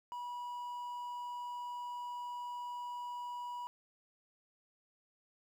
triangle tone with quantisation, 973 Hz, B5, 26 cents flat, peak -38 dBFS, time 0.12-3.67 s, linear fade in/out 0 ms, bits 11, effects none

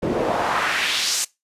pink noise with band-pass filter sweep, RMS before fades -22 dBFS, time 0.02-1.25 s, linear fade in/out 10 ms, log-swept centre 280 to 7500 Hz, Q 1.7, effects noise-tail reverb RT60 0.2 s tail -21 dB re dry + resampled to 32000 Hz

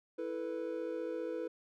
triangle chord, E suspended fourth, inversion none, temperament just, 329.6 / 439.5 / 494.4 Hz, E4 / A4 / B4, 0 / -2 / +2 cents, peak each -39 / -40 / -37 dBFS, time 0.18-1.48 s, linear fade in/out 10 ms, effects none

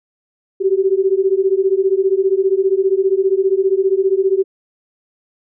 sine beating tone pair, 377.3 / 392.3 Hz, F#4 / G4, +34 / +1 cents, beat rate 15 Hz, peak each -15 dBFS, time 0.6-4.44 s, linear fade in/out 20 ms, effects none

